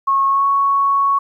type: tone with pitch glide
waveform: sine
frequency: 1093 to 1110.2 Hz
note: C#6 to C#6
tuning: -25 to +2 cents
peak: -12 dBFS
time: 0.07-1.19 s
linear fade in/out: 10 ms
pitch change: +27 cents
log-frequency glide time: 0.28-0.46 s
effects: 9-bit